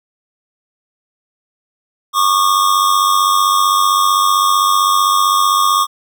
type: tone pair together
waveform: square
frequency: 1104.4 / 1200 Hz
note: C#6 / D6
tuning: -7 / +37 cents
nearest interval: minor second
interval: 144 cents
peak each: -14 dBFS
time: 2.13-5.87 s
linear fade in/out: 50 ms
effects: none